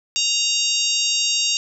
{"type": "harmonic tone", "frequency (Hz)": 932.3, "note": "A#5", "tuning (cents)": 0, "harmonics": [3, 4, 5, 6, 7, 8], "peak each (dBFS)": [-23, -24, -25, -26, -26, -27], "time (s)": [0.16, 1.57], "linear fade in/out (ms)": 0, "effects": []}